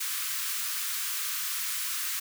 white high-pass noise, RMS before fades -32 dBFS, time 0-2.2 s, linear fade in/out 10 ms, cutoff 1100 Hz, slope 48 dB/octave, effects none

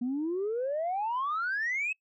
sine exponential sweep, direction up, 236.5 to 2622 Hz, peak -27 dBFS, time 0.01-1.93 s, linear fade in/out 10 ms, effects noise-tail reverb RT60 0.1 s tail -24 dB re dry + tanh soft clip ceiling -25 dBFS

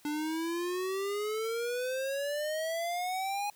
square exponential sweep, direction up, 293.7 to 830.6 Hz, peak -32 dBFS, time 0.05-3.5 s, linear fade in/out 2 ms, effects white hiss -61 dBFS RMS until 3.55 s

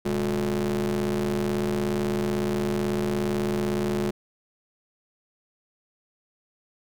35% pulse ring-modulated tone, 77.78 Hz, D#2, in tune, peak -19 dBFS, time 0.05-4.11 s, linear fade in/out 10 ms, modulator 283 Hz, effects none

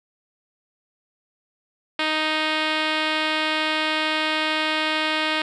5% pulse tone with low-pass filter, 311.1 Hz, D#4, in tune, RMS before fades -23 dBFS, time 1.99-5.42 s, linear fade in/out 2 ms, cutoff 3900 Hz, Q 1.1, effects none

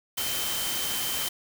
sine tone in noise, 3096 Hz, G7, 22 cents flat, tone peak -34 dBFS, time 0.17-1.29 s, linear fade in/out 10 ms, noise white, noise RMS -30 dBFS, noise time 0.17-1.29 s, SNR -7 dB, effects none

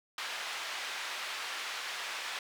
white band-pass noise, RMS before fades -39 dBFS, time 0.18-2.39 s, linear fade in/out 2 ms, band 820 to 3300 Hz, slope 12 dB/octave, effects none

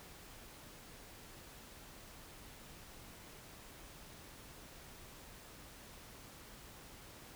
silence, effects pink hiss -55 dBFS RMS until 7.35 s

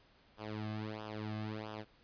sawtooth tone with flanger, 107.6 Hz, A2, 38 cents flat, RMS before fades -42 dBFS, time 0.37-1.85 s, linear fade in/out 50 ms, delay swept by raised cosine 0.46 to 2.16 ms, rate 1.5 Hz, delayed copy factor -0.9, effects pink hiss -66 dBFS RMS until 2.03 s + resampled to 11025 Hz

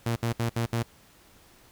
sawtooth tone bursts, 116.6 Hz, A#2, 1 cent sharp, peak -21 dBFS, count 5, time 0.06-0.828 s, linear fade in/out 5 ms, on 100 ms, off 67 ms, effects pink hiss -57 dBFS RMS until 1.71 s

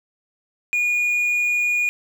triangle tone, 2442 Hz, D#7, 33 cents flat, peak -16 dBFS, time 0.73-1.89 s, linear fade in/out 0 ms, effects none

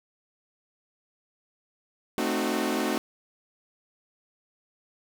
sawtooth chord, A diminished seventh, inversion none, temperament equal with one note detuned, 220 / 261.6 / 305.8 / 370 Hz, A3 / C4 / Eb4 / Gb4, 0 / 0 / -30 / 0 cents, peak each -27 dBFS, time 2.18-2.98 s, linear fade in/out 0 ms, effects none

